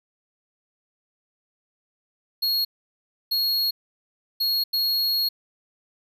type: tone bursts at uneven times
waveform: square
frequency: 4307 Hz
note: C8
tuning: 49 cents sharp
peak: -21 dBFS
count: 4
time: 2.42-2.65 / 3.31-3.71 / 4.4-4.64 / 4.73-5.29 s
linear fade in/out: 10 ms
effects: none